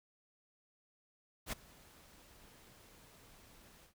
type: noise with ADSR envelope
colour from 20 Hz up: pink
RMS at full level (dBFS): -38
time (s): 1.46-3.94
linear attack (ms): 64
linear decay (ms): 13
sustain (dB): -23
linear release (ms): 100
effects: none